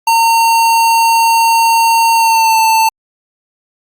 square tone with pitch glide, 914 to 891.1 Hz, A#5 to A5, -34 to +22 cents, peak -8 dBFS, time 0.07-2.89 s, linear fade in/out 5 ms, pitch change -44 cents, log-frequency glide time 2.15-2.57 s, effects Opus 48 kbps

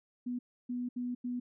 sine tone bursts at uneven times, 245.9 Hz, B3, 7 cents flat, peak -33 dBFS, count 4, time 0.26-0.39 / 0.69-0.89 / 0.96-1.15 / 1.24-1.4 s, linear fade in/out 10 ms, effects none

